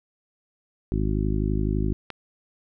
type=harmonic tone; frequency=51.91 Hz; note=G#1; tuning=in tune; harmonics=1 / 2 / 3 / 4 / 5 / 6 / 7; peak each=-25 / -28 / -30 / -31 / -32 / -33 / -33 dBFS; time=0.92-1.93 s; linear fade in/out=0 ms
type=click; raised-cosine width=0.3 ms; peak=-17 dBFS; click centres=2.103 s
effects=none